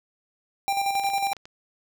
square tone with tremolo, 792 Hz, G5, 18 cents sharp, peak -22 dBFS, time 0.68-1.33 s, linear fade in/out 0 ms, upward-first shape square, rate 11 Hz, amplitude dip 45%
clicks, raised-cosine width 0.2 ms, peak -25 dBFS, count 10, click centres 0.953 / 0.997 / 1.037 / 1.068 / 1.101 / 1.183 / 1.269 / 1.333 / 1.367 / 1.455 s
effects none

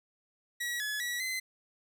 sawtooth tone with pitch steps, 1922 / 1702 / 1935 / 2049 Hz, B6 / G#6 / B6 / C7, -48 / +42 / -36 / -37 cents, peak -29 dBFS, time 0.6-1.4 s, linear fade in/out 10 ms, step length 200 ms, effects none

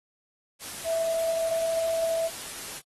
sine tone in noise, 658 Hz, E5, 3 cents flat, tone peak -24 dBFS, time 0.84-2.3 s, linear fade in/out 50 ms, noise white, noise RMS -38 dBFS, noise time 0.59-2.82 s, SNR +11 dB, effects AAC 32 kbps

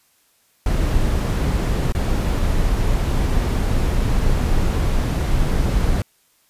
brown noise with dropouts, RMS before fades -18 dBFS, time 0.66-6.02 s, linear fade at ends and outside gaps 2 ms, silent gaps 1.923-1.949 s, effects white hiss -60 dBFS RMS until 6.49 s + resampled to 32000 Hz

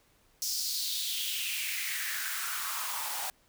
white noise with high-pass filter sweep, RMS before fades -34 dBFS, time 0.42-3.3 s, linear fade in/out 0 ms, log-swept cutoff 5500 to 760 Hz, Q 4, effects pink hiss -66 dBFS RMS until 3.48 s

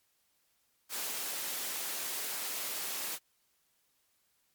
white high-pass noise, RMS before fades -37 dBFS, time 0.89-3.19 s, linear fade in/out 50 ms, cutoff 270 Hz, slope 12 dB/octave, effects white hiss -74 dBFS RMS until 4.54 s + MP3 96 kbps

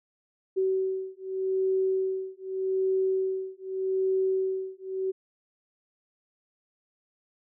sine beating tone pair, 379.2 / 380.03 Hz, F#4 / F#4, +43 / +46 cents, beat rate 0.83 Hz, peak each -28 dBFS, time 0.56-5.12 s, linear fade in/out 20 ms, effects none

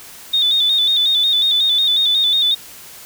sine tone with vibrato, 3596 Hz, A7, 37 cents sharp, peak -12 dBFS, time 0.33-2.55 s, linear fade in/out 10 ms, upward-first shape square, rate 5.5 Hz, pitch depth 50 cents each way, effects white hiss -38 dBFS RMS until 3.05 s

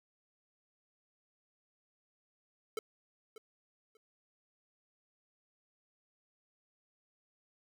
square tone with echo, 440 Hz, A4, in tune, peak -35 dBFS, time 2.77-2.79 s, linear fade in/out 2 ms, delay 590 ms, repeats 2, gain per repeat -14 dB, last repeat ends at 3.97 s, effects none

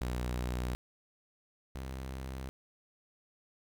sawtooth tone pair in turn, 61.5 / 65.64 Hz, B1 / C2, -7 / +6 cents, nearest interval minor second, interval 113 cents, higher second, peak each -29 / -35 dBFS, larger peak first, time 0.01-0.75 / 1.75-2.49 s, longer neither, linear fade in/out 0 ms, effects 11-bit

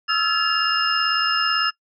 sine tone cluster, 1288 / 1366 / 1714 / 2806 / 5160 Hz, E6 / F6 / A6 / F7 / E8, -41 / -39 / -46 / +8 / -38 cents, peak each -24 dBFS, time 0.08-1.71 s, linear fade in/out 20 ms, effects noise-tail reverb RT60 0.1 s tail -24 dB re dry

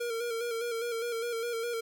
square tone with vibrato, 466.2 Hz, A#4, in tune, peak -32 dBFS, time 0-1.81 s, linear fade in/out 10 ms, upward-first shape square, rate 4.9 Hz, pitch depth 39 cents each way, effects 12-bit

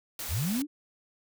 white noise, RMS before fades -37 dBFS, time 0.19-0.62 s, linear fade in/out 2 ms
sine linear sweep, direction up, 53.1 to 311.1 Hz, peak -27 dBFS, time 0.28-0.67 s, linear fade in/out 50 ms
effects none

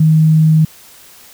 sine tone, 157.4 Hz, D#3, 20 cents sharp, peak -6 dBFS, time 0-0.65 s, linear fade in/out 5 ms, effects white hiss -41 dBFS RMS until 1.33 s

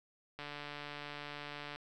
click train, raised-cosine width 0.3 ms, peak -28 dBFS, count 201, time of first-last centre 0.39-1.76 s, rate 146 Hz, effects none

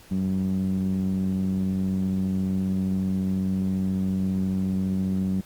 5% pulse tone with low-pass filter, 94.6 Hz, F#2, 39 cents sharp, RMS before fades -25 dBFS, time 0.11-5.41 s, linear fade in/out 5 ms, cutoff 190 Hz, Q 3.7, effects pink hiss -51 dBFS RMS until 5.45 s + Opus 48 kbps

